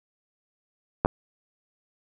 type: clicks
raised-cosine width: 1 ms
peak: -7 dBFS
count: 2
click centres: 1.049 / 1.059 s
effects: none